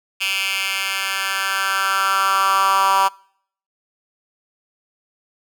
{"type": "tone with high-pass filter sweep", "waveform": "10% pulse", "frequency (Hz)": 193.9, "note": "G3", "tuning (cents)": -19, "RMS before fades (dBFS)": -19, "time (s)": [0.2, 3.09], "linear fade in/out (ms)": 20, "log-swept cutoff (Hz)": [2500, 990], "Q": 4, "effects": ["noise-tail reverb RT60 0.6 s tail -25 dB re dry"]}